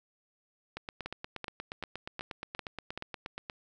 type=two click trains; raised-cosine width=0.3 ms; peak=-22 / -21 dBFS; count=24 / 6; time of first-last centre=0.77-3.498 / 1.06-2.976 s; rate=8.43 / 2.61 Hz; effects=none